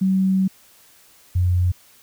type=tone pair in turn; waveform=sine; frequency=189.9 / 89.62 Hz; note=F#3 / F2; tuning=+45 / +45 cents; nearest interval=octave + minor second; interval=1300 cents; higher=first; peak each=-15 dBFS; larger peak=neither; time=0.01-0.48 / 1.35-1.72 s; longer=first; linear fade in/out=10 ms; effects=white hiss -52 dBFS RMS until 2.02 s